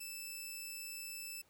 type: tone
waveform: 10% pulse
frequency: 2637 Hz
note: E7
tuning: in tune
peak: -35 dBFS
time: 0-1.42 s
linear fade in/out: 10 ms
effects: pink hiss -70 dBFS RMS until 1.49 s + high-pass 80 Hz 12 dB/octave